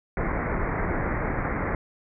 pink low-pass noise, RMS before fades -27 dBFS, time 0.17-1.75 s, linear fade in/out 2 ms, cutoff 2200 Hz, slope 96 dB/octave, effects none

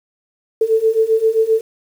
sine beating tone pair, 440 / 447.6 Hz, A4 / A4, 0 / +30 cents, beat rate 7.6 Hz, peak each -16 / -14 dBFS, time 0.61-1.61 s, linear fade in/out 5 ms, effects 7-bit

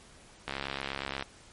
click train, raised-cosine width 0.3 ms, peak -17 dBFS, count 52, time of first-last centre 0.48-1.225 s, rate 68.5 Hz, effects pink hiss -55 dBFS RMS until 1.52 s + MP3 48 kbps

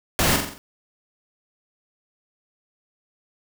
pink noise with echo, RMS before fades -20 dBFS, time 0.19-0.36 s, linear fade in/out 0 ms, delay 44 ms, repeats 5, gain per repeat -5 dB, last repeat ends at 0.58 s, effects none

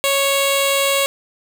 10% pulse tone with notch filter, 553 Hz, C#5, 4 cents flat, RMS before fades -17 dBFS, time 0.04-1.06 s, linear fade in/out 0 ms, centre 1500 Hz, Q 1.1, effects none

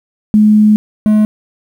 sine / triangle tone pair in turn, 212.5 / 213.3 Hz, G#3 / G#3, +40 / +46 cents, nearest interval unison, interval 6 cents, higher second, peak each -4 dBFS, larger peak neither, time 0.34-0.76 / 1.06-1.25 s, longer first, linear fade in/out 0 ms, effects 7-bit

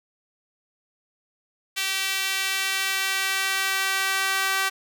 sawtooth tone with high-pass filter sweep, 385.9 Hz, G4, 27 cents flat, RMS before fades -25 dBFS, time 1.76-4.7 s, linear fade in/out 20 ms, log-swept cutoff 2500 to 1400 Hz, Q 1.3, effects none

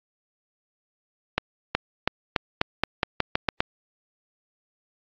accelerating click train, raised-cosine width 0.3 ms, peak -4 dBFS, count 11, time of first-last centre 1.38-3.605 s, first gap 370 ms, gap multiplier 0.88, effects low-pass 5000 Hz 12 dB/octave + AAC 48 kbps

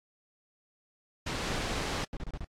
pink noise, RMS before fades -33 dBFS, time 1.26-2.05 s, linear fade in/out 10 ms
brown noise bursts, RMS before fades -36 dBFS, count 5, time 2.13-2.444 s, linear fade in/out 0 ms, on 38 ms, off 31 ms
effects low-pass 6000 Hz 12 dB/octave + AAC 64 kbps

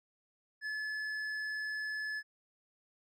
sine tone with hard clipping, 1721 Hz, A6, 39 cents flat, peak -37 dBFS, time 0.61-2.23 s, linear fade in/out 50 ms, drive 6 dB, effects none

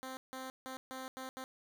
10% pulse tone bursts at uneven times, 261 Hz, C4, 4 cents flat, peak -34 dBFS, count 6, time 0.03-0.17 / 0.33-0.5 / 0.66-0.77 / 0.91-1.08 / 1.17-1.29 / 1.37-1.44 s, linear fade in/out 0 ms, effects none

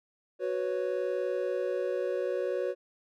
triangle chord, F# suspended fourth, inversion none, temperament equal, 370 / 493.9 / 554.4 Hz, F#4 / B4 / C#5, 0 / 0 / 0 cents, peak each -31 dBFS, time 0.39-2.75 s, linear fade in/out 50 ms, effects none

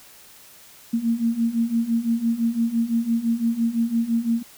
sine beating tone pair, 227.4 / 233.3 Hz, A#3 / A#3, -43 / +2 cents, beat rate 5.9 Hz, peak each -24 / -21 dBFS, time 0.93-4.43 s, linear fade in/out 10 ms, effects white hiss -48 dBFS RMS until 4.57 s

